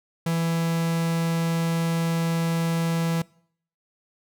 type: tone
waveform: 45% pulse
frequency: 165.8 Hz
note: E3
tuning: 10 cents sharp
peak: -22 dBFS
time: 0.26-3.22 s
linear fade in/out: 5 ms
effects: noise-tail reverb RT60 0.6 s tail -23 dB re dry